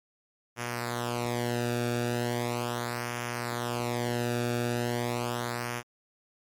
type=tone with flanger; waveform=sawtooth; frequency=120.1 Hz; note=B2; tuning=48 cents flat; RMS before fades=-31 dBFS; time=0.56-5.83 s; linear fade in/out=50 ms; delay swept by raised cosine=0.24 to 0.98 ms; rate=0.38 Hz; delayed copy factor=-0.75; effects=MP3 64 kbps